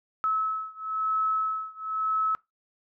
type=beating tone pair; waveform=sine; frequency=1295 / 1296 Hz; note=E6 / E6; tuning=-31 / -30 cents; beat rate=1 Hz; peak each=-28 / -29 dBFS; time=0.24-2.35 s; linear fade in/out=0 ms; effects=noise-tail reverb RT60 0.2 s tail -22 dB re dry